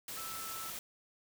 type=tone in noise; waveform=sine; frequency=1318.5 Hz; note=E6; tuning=in tune; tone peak=-45 dBFS; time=0.17-0.7 s; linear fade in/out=2 ms; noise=white; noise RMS=-43 dBFS; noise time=0.08-0.79 s; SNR=-5 dB; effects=none